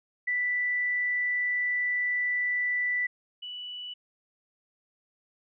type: tone pair in turn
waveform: sine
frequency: 1975.5 / 2960 Hz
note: B6 / F#7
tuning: 0 / 0 cents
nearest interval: perfect fifth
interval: 700 cents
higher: second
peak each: -25 / -36 dBFS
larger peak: first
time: 0.27-3.07 / 3.42-3.94 s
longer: first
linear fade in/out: 10 ms
effects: none